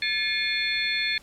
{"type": "tone cluster", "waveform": "sine", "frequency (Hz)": [1733, 2163, 2424, 3529, 4298], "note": ["A6", "C#7", "D#7", "A7", "C8"], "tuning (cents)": [-27, -43, -46, 4, 46], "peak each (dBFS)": -30, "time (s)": [0.02, 1.18], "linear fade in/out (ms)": 2, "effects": ["pink hiss -53 dBFS RMS until 1.22 s", "low-pass 12000 Hz 12 dB/octave"]}